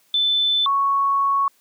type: tone pair in turn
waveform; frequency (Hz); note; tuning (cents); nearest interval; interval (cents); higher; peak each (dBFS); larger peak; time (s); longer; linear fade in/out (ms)
sine; 3520 / 1108.7; A7 / C#6; 0 / 0; octave + minor sixth; 2000; first; -16; neither; 0.14-0.66 / 0.66-1.48; second; 2
effects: white hiss -60 dBFS RMS until 1.6 s + high-pass 150 Hz 12 dB/octave